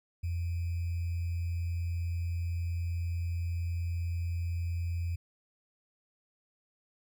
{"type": "tone with sample-and-hold", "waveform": "sine", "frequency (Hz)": 85.5, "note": "F2", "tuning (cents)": -36, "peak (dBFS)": -30, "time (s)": [0.23, 5.16], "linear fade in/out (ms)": 10, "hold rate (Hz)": 2450, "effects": []}